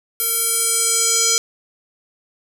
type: tone with band-pass filter sweep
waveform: square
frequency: 457.4 Hz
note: A#4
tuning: 33 cents flat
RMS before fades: -18 dBFS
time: 0.2-1.38 s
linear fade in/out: 0 ms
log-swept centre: 12000 to 6300 Hz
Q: 2.7
effects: 7-bit